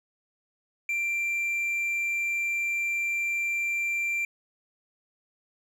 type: tone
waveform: triangle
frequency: 2361 Hz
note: D7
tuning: 9 cents sharp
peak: -24 dBFS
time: 0.89-4.25 s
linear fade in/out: 2 ms
effects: none